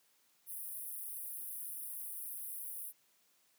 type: high-pass noise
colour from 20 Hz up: pink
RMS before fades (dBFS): -44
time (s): 0.46-2.93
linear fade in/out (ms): 50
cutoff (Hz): 9500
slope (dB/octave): 96
effects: white hiss -72 dBFS RMS until 3.58 s + high-pass 150 Hz 12 dB/octave